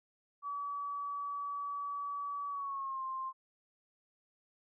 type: tone with pitch glide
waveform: sine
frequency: 1143 to 1054.2 Hz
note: D6 to C6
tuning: -47 to +13 cents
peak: -36 dBFS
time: 0.42-3.33 s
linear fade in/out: 50 ms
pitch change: -140 cents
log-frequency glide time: 2.49-3.03 s
effects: none